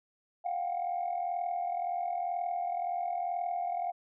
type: tone cluster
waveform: sine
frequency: 705 / 747 / 786 Hz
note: F5 / F#5 / G5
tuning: +16 / +16 / +4 cents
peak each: -31 / -38 / -37 dBFS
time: 0.44-3.92 s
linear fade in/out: 20 ms
effects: tanh soft clip ceiling -25 dBFS